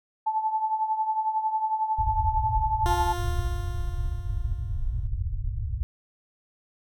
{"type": "tone with tremolo", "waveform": "sine", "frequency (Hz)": 873, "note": "A5", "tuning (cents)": -14, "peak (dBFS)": -20, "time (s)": [0.26, 3.13], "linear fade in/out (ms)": 10, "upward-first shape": "triangle", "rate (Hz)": 11, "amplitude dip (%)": 75}
{"type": "low-pass noise", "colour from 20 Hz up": "pink", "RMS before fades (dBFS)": -28, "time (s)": [1.98, 5.83], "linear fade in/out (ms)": 0, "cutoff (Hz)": 120, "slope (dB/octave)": 96}
{"type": "tone with exponential decay", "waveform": "15% pulse", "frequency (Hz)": 351.5, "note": "F4", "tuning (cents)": 11, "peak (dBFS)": -20, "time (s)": [2.86, 5.07], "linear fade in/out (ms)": 0, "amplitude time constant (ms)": 480}
{"effects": []}